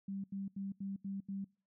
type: tone bursts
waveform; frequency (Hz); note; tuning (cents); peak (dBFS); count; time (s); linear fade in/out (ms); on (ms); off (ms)
sine; 196; G3; 0; -38; 6; 0.08-1.445; 5; 160; 81
effects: noise-tail reverb RT60 0.4 s tail -25 dB re dry